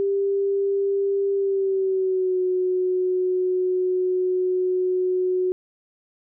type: tone with pitch glide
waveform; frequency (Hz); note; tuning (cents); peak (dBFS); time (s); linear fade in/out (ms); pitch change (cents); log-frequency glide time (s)
sine; 396.1 to 367.4; G4 to F#4; +18 to -12; -19; 0-5.52; 0; -130; 1.34-2.4
effects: none